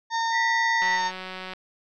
harmonic tone, 914 Hz, A#5, 34 cents flat, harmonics 1 / 2 / 4 / 5 / 6 / 7, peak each -24 / -30 / -36 / -38 / -40 / -41 dBFS, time 0.1-1.12 s, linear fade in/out 50 ms
sine tone, 1948 Hz, B6, 24 cents flat, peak -23 dBFS, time 0.31-1 s, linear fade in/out 50 ms
click train, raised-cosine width 0.3 ms, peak -20 dBFS, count 134, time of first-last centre 0.82-1.535 s, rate 186 Hz
effects none

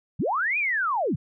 sine linear two-way sweep, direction up then down, 91.4 to 2500 to 91.4 Hz, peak -22 dBFS, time 0.19-1.16 s, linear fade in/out 10 ms, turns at 0.58 s, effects none

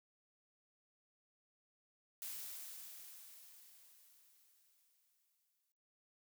blue noise with exponential decay, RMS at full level -45 dBFS, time 2.22-5.72 s, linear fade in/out 0 ms, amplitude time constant 760 ms, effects noise-tail reverb RT60 0.9 s tail -20 dB re dry

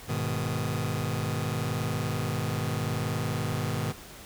sawtooth chord, G# minor, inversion none, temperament just, 103.83 / 124.59 / 155.74 Hz, G#2 / B2 / D#3, 0 / +16 / +2 cents, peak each -28 dBFS, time 0.08-3.93 s, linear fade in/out 20 ms, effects pink hiss -46 dBFS RMS until 4.25 s

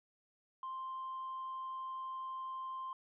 triangle tone, 1048 Hz, C6, 2 cents sharp, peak -37 dBFS, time 0.63-2.93 s, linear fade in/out 2 ms, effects tanh soft clip ceiling -36 dBFS + resampled to 8000 Hz

